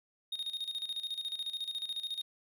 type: tone with tremolo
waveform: triangle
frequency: 3711 Hz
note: A#7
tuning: 9 cents flat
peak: -32 dBFS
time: 0.32-2.22 s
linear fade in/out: 5 ms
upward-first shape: square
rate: 14 Hz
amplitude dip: 70%
effects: none